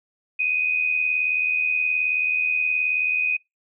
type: tone with amplitude modulation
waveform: sine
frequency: 2497 Hz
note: D#7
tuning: 6 cents sharp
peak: -17 dBFS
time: 0.39-3.37 s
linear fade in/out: 10 ms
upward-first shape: sine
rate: 78.8 Hz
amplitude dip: 60%
effects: noise-tail reverb RT60 0.2 s tail -26 dB re dry